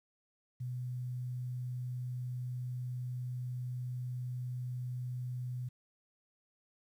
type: tone with quantisation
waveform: sine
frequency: 124.8 Hz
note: B2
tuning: 19 cents sharp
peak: -36 dBFS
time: 0.6-5.69 s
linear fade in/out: 10 ms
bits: 11
effects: none

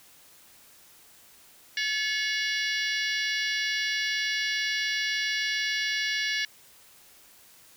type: harmonic tone with a mistuned harmonic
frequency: 573 Hz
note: D5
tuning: 43 cents flat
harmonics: 3 / 4 / 5 / 6 / 7 / 8 / 9 / 10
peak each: -30 / -32 / -34 / -36 / -37 / -38 / -39 / -40 dBFS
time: 1.77-6.45 s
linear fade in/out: 2 ms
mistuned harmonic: 4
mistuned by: -77 cents
effects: white hiss -55 dBFS RMS until 7.76 s

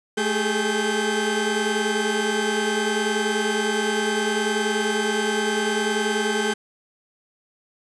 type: tone cluster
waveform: 30% pulse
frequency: 217.2 / 403.7 / 424.4 / 1551 Hz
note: A3 / G#4 / G#4 / G6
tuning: -22 / -49 / +38 / -19 cents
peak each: -24 dBFS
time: 0.17-6.54 s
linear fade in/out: 10 ms
effects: resampled to 24000 Hz + 8-bit

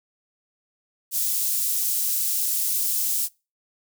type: high-pass noise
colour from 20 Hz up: white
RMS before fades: -24 dBFS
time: 1.11-3.29 s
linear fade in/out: 50 ms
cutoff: 6900 Hz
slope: 12 dB/octave
effects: noise-tail reverb RT60 0.3 s tail -25 dB re dry

